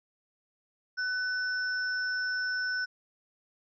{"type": "tone pair together", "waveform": "sine", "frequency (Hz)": [1500, 5345], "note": ["F#6", "E8"], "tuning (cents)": [23, 23], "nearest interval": "octave + minor seventh", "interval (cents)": 2200, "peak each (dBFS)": [-29, -38], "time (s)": [0.97, 2.86], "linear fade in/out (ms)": 20, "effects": []}